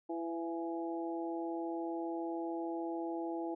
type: harmonic tone with a mistuned harmonic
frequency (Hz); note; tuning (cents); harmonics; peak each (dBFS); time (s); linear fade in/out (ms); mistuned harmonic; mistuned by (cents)
166.8; E3; +21; 2 / 3 / 4 / 5; -37 / -46 / -44 / -44; 0.09-3.55; 10; 4; +16
effects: none